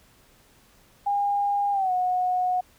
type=tone with pitch glide; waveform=sine; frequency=810 to 730 Hz; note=G#5 to F#5; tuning=-43 to -24 cents; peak=-21 dBFS; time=1.06-2.61 s; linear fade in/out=10 ms; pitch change=-181 cents; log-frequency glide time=1.72-1.92 s; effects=pink hiss -58 dBFS RMS until 2.78 s